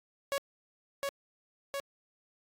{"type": "tone with echo", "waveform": "sawtooth", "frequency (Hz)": 557, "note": "C#5", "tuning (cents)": 8, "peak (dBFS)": -26, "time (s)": [0.32, 0.38], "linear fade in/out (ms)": 0, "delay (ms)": 710, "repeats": 2, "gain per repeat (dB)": -2, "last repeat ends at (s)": 1.8, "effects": ["AAC 48 kbps"]}